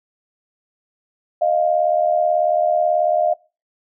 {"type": "tone pair together", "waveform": "sine", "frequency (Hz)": [620.2, 698.5], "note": ["D#5", "F5"], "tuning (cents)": [-6, 0], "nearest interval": "major second", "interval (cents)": 206, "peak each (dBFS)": -17, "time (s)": [1.41, 3.34], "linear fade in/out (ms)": 10, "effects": ["noise-tail reverb RT60 0.3 s tail -22 dB re dry"]}